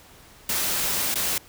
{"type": "noise with dropouts", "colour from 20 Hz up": "white", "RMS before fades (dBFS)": -25, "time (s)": [0.49, 1.38], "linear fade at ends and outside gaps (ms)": 2, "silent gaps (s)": [1.143, 1.156], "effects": ["pink hiss -50 dBFS RMS until 1.48 s"]}